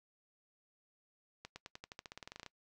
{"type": "accelerating click train", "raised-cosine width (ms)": 0.2, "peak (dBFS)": -29, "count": 17, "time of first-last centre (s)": [1.45, 2.463], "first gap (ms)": 110, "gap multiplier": 0.92, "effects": ["noise-tail reverb RT60 0.1 s tail -22 dB re dry"]}